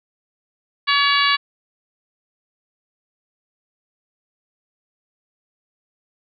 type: harmonic tone with a mistuned harmonic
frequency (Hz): 567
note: C#5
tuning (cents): +39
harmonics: 2 / 3 / 4 / 5 / 6 / 7 / 8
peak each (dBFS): -19 / -21 / -22 / -23 / -24 / -24 / -25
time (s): 0.87-1.37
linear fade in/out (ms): 20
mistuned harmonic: 7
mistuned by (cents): -17
effects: none